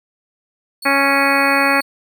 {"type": "tone", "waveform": "sawtooth", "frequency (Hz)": 4402, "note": "C#8", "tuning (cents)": -13, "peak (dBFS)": -26, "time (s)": [0.82, 1.82], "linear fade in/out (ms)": 5}
{"type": "harmonic tone", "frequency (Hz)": 277.2, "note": "C#4", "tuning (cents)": 0, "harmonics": [1, 2, 3, 4, 5, 6, 7, 8, 9], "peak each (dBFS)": [-21, -21, -21, -21, -21, -21, -21, -21, -21], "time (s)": [0.85, 1.81], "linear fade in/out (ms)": 10}
{"effects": []}